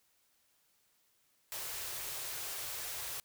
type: band-stop noise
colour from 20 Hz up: white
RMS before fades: -41 dBFS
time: 1.52-3.2 s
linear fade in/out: 0 ms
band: 150 to 340 Hz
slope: 48 dB/octave
effects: white hiss -73 dBFS RMS until 3.24 s